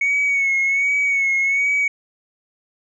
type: tone with vibrato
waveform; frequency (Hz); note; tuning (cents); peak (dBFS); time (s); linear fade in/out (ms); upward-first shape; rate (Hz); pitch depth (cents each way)
sine; 2217; C#7; 0; -14; 0.01-1.88; 5; sine; 1.3; 44
effects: tanh soft clip ceiling -13 dBFS